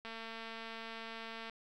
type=click train; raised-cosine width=0.3 ms; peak=-30 dBFS; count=328; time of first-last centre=0.05-1.497 s; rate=226 Hz; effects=12-bit